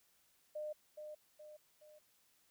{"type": "tone with echo", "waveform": "sine", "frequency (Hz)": 606, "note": "D#5", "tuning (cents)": -46, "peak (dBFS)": -40, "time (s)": [0.55, 0.73], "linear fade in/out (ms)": 10, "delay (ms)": 420, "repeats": 3, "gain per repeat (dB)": -6, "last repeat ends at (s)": 1.99, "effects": ["white hiss -73 dBFS RMS until 2.5 s"]}